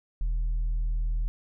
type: tone with tanh clipping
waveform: sine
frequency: 40.1 Hz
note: E1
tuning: 47 cents flat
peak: -25 dBFS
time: 0.21-1.28 s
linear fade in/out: 0 ms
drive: 2 dB
effects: none